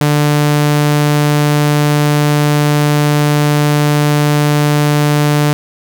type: tone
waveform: sawtooth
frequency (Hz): 147.8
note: D3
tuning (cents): +11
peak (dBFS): -5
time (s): 0.01-5.53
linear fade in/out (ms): 0
effects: none